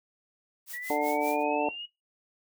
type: noise with tremolo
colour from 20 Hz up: blue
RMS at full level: -40 dBFS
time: 0.66-1.44 s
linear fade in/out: 50 ms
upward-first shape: sine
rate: 5.2 Hz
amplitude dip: 95%
type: exponential sweep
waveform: sine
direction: up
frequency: 1915 to 2905 Hz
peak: -36 dBFS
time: 0.73-1.86 s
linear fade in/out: 10 ms
type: harmonic tone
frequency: 148 Hz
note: D3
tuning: 14 cents sharp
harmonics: 2 / 3 / 4 / 5 / 6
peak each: -31 / -31 / -31 / -31 / -31 dBFS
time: 0.9-1.69 s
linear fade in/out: 2 ms
effects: noise-tail reverb RT60 0.2 s tail -18 dB re dry